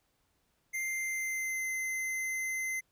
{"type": "tone with pitch glide", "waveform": "square", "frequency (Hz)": [2096, 2064], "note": ["C7", "C7"], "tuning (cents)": [2, -24], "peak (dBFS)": -33, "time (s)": [0.73, 2.81], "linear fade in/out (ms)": 20, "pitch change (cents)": -26, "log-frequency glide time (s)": [0.84, 1.7], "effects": ["pink hiss -75 dBFS RMS until 2.91 s"]}